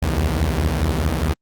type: tone cluster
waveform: sawtooth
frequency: 64.7 / 77.1 / 81.9 Hz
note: C2 / D#2 / E2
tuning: -19 / -15 / -11 cents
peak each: -18 dBFS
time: 0.02-1.34 s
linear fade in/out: 10 ms
effects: Opus 48 kbps